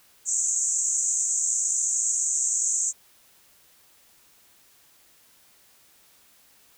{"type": "band-pass noise", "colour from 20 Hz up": "white", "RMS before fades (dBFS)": -25, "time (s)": [0.25, 2.93], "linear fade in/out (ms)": 50, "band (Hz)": [6400, 7900], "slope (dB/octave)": 96, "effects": ["white hiss -58 dBFS RMS until 6.77 s"]}